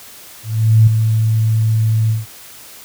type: tone with ADSR envelope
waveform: sine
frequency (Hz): 110.7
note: A2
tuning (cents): +11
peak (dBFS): -4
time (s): 0.43-2.26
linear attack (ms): 440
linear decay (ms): 9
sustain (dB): -7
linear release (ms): 160
effects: white hiss -38 dBFS RMS until 2.84 s